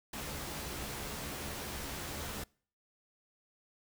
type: noise with comb filter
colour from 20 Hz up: pink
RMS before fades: -41 dBFS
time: 0.13-2.44 s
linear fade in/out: 5 ms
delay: 14 ms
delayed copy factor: +0.55
effects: noise-tail reverb RT60 0.5 s tail -26 dB re dry